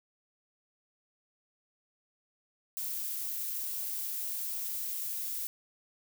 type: noise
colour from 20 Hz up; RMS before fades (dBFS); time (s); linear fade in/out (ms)
violet; -36; 2.77-5.47; 0
effects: none